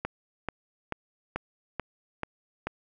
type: click train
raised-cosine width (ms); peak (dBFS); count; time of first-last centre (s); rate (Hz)
0.5; -15; 7; 0.05-2.67; 2.29
effects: none